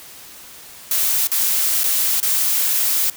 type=noise with dropouts; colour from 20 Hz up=blue; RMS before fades=-18 dBFS; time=0.91-3.1 s; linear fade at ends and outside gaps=2 ms; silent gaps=1.272-1.316 / 1.835-1.84 / 2.202-2.228 s; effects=white hiss -40 dBFS RMS until 3.16 s